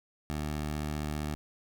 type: tone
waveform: 15% pulse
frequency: 75.2 Hz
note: D2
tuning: 42 cents sharp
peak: -26 dBFS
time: 0.3-1.35 s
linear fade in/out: 0 ms
effects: none